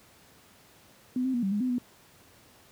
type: tone with pitch steps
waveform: sine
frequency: 252.1 / 261.1 / 240.7 / 193.9 / 206.7 / 253.9 / 246.1 Hz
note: B3 / C4 / B3 / G3 / G#3 / B3 / B3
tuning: +36 / -3 / -44 / -19 / -8 / +48 / -6 cents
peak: -25 dBFS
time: 1.16-1.783 s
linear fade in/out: 2 ms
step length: 89 ms
effects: pink hiss -57 dBFS RMS until 2.71 s + high-pass 80 Hz 12 dB/octave